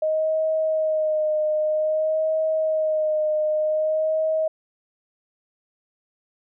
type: tone with vibrato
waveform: sine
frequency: 623 Hz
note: D#5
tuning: 2 cents sharp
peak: -19 dBFS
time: 0.02-4.48 s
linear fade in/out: 5 ms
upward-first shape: sine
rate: 0.52 Hz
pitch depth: 27 cents each way
effects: none